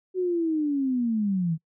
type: linear sweep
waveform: sine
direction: down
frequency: 375.2 to 155.56 Hz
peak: -22 dBFS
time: 0.14-1.58 s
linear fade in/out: 50 ms
effects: noise-tail reverb RT60 0.1 s tail -25 dB re dry